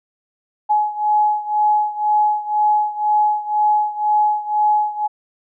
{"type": "beating tone pair", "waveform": "sine", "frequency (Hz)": [843, 845], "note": ["G#5", "G#5"], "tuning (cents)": [26, 30], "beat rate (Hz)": 2, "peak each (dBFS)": [-16, -19], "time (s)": [0.69, 5.08], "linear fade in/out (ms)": 20, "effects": []}